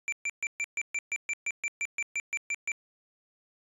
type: tone bursts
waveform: square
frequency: 2349 Hz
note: D7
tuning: in tune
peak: -29 dBFS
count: 16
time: 0.08-2.718 s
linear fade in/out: 0 ms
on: 43 ms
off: 130 ms
effects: resampled to 24000 Hz